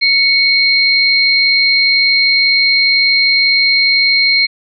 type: tone pair together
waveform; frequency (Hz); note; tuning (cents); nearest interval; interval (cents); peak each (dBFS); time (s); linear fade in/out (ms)
sine; 2217 / 4185; C#7 / C8; 0 / 0; major seventh; 1100; -11; 0.01-4.47; 20
effects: none